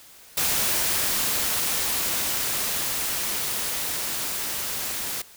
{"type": "noise with level ramp", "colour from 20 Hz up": "white", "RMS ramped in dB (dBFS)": [-23, -30], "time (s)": [0.37, 5.22], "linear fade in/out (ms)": 5, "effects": ["white hiss -49 dBFS RMS until 5.36 s"]}